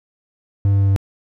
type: tone with pitch steps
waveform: triangle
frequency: 99.6 / 99.03 / 98.46 / 97.89 Hz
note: G2 / G2 / G2 / G2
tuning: +28 / +18 / +8 / -2 cents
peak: -10 dBFS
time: 0.65-0.962 s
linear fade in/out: 0 ms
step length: 78 ms
effects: none